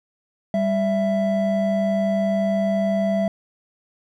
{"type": "tone pair together", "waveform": "triangle", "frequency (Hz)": [197, 662.6], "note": ["G3", "E5"], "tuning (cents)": [9, 9], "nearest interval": "octave + major sixth", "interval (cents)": 2100, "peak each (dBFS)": -19, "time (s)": [0.54, 3.28], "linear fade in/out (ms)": 2, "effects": []}